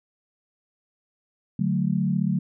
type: chord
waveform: sine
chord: D major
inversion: none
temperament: equal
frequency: 146.83 / 185 / 220 Hz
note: D3 / F#3 / A3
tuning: 0 / 0 / 0 cents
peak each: -26 / -23 / -27 dBFS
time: 1.59-2.39 s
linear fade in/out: 5 ms
effects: none